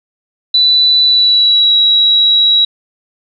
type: tone with pitch glide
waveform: sine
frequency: 3977 to 3875 Hz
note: B7 to B7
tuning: +11 to -34 cents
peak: -6 dBFS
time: 0.54-2.65 s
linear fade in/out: 5 ms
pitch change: -45 cents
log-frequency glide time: 1.04-1.75 s
effects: none